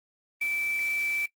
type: tone in noise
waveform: sine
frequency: 2323 Hz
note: D7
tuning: 20 cents flat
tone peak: -26 dBFS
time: 0.41-1.26 s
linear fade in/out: 5 ms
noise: white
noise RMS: -44 dBFS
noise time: 0.41-1.26 s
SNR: +15 dB
effects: noise-tail reverb RT60 0.1 s tail -19 dB re dry + Opus 24 kbps